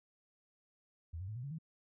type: tone with pitch steps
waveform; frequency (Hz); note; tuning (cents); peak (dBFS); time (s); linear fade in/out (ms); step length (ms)
sine; 82.41 / 94.12 / 107.49 / 122.76 / 140.21 / 160.13; E2 / F#2 / A2 / B2 / C#3 / E3; 0 / +30 / -40 / -10 / +20 / -50; -40; 1.13-1.586; 10; 76
effects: none